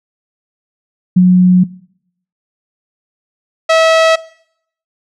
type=tone pair in turn; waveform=sine / sawtooth; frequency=181.8 / 647.9 Hz; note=F#3 / E5; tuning=-30 / -30 cents; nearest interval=octave + minor seventh; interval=2200 cents; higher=second; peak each=-3 dBFS; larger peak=neither; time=1.16-1.64 / 3.69-4.16 s; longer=first; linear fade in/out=10 ms; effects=noise-tail reverb RT60 0.7 s tail -21 dB re dry + low-pass 5000 Hz 12 dB/octave